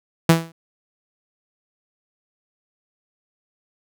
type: tone with exponential decay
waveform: sawtooth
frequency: 164.81 Hz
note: E3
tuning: in tune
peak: -4 dBFS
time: 0.29-0.52 s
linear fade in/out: 5 ms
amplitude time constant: 48 ms
effects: none